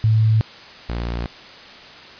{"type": "tone pair in turn", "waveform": ["sine", "sawtooth"], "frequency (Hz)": [110, 58.46], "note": ["A2", "A#1"], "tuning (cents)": [0, 6], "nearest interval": "major seventh", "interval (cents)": 1094, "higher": "first", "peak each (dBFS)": [-12, -19], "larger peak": "first", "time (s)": [[0.04, 0.41], [0.89, 1.26]], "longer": "neither", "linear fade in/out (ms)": 0, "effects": ["white hiss -40 dBFS RMS until 2.19 s", "resampled to 11025 Hz"]}